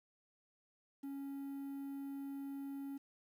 triangle tone with quantisation, 277.2 Hz, C#4, in tune, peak -40 dBFS, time 1.03-2.98 s, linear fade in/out 10 ms, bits 11, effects none

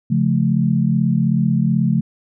sine chord, Db augmented, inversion none, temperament equal with one note detuned, 138.59 / 174.61 / 217.2 Hz, Db3 / F3 / A3, 0 / 0 / -22 cents, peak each -18 dBFS, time 0.1-2.01 s, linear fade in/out 10 ms, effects none

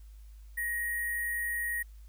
sine tone with sample-and-hold, 1887 Hz, A#6, 21 cents sharp, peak -30 dBFS, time 0.57-1.83 s, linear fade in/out 10 ms, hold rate 11025 Hz, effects added 52 Hz sine -47 dBFS peak until 2.08 s + white hiss -68 dBFS RMS until 2.08 s

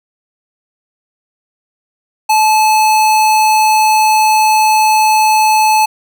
square tone, 865 Hz, A5, 30 cents flat, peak -8 dBFS, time 2.29-5.86 s, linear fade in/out 10 ms, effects none

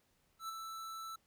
square tone with ADSR envelope, 1322 Hz, E6, 5 cents sharp, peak -39 dBFS, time 0.39-1.16 s, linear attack 99 ms, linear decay 13 ms, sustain -5 dB, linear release 7 ms, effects pink hiss -75 dBFS RMS until 1.26 s

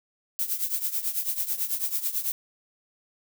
violet noise with tremolo, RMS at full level -25 dBFS, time 0.39-2.32 s, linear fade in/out 0 ms, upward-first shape triangle, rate 9.1 Hz, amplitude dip 85%, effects none

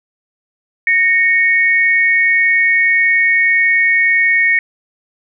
sine tone pair together, 1856.7 / 2215 Hz, A#6 / C#7, -7 / -2 cents, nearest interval minor third, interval 305 cents, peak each -12 dBFS, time 0.87-4.59 s, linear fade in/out 2 ms, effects none

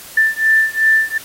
sine beating tone pair, 1770 / 1772.7 Hz, A6 / A6, +10 / +12 cents, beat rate 2.7 Hz, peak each -14 dBFS, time 0.17-1.18 s, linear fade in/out 5 ms, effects white hiss -36 dBFS RMS until 1.24 s + AAC 48 kbps

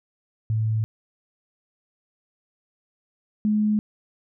sine tone pair in turn, 110 / 211.8 Hz, A2 / G#3, 0 / +34 cents, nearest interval major seventh, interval 1134 cents, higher second, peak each -20 / -18 dBFS, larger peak second, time 0.5-0.84 / 3.45-3.79 s, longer neither, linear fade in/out 0 ms, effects none

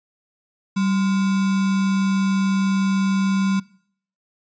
sine tone with sample-and-hold, 193.2 Hz, G3, 25 cents flat, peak -17 dBFS, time 0.76-3.6 s, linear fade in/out 10 ms, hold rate 1225 Hz, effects noise-tail reverb RT60 0.6 s tail -22 dB re dry + resampled to 16000 Hz

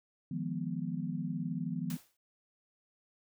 sine chord, F half-diminished seventh, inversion third, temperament equal, 155.56 / 174.61 / 207.7 / 246.9 Hz, Eb3 / F3 / Ab3 / Cb4, 0 / 0 / 0 / 0 cents, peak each -39 / -37 / -42 / -39 dBFS, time 0.31-1.97 s, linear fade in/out 5 ms
white noise with exponential decay, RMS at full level -43 dBFS, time 1.9-2.17 s, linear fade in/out 2 ms, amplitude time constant 57 ms
effects none

